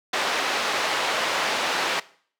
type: band-pass noise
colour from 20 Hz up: pink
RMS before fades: -25 dBFS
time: 0.13-2 s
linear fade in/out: 5 ms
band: 610 to 4200 Hz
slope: 12 dB/octave
effects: noise-tail reverb RT60 0.5 s tail -19 dB re dry